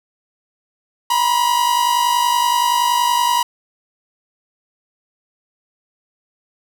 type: tone pair together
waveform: 45% pulse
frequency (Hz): 959.4 / 1010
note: A#5 / B5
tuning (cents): +50 / +39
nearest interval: minor second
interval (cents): 89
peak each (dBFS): -15 / -20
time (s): 1.1-3.43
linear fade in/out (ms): 5
effects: none